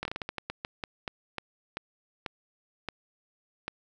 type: slowing click train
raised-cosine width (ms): 0.3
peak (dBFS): -17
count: 17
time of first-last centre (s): 0.03-3.68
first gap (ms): 22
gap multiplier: 1.27
effects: none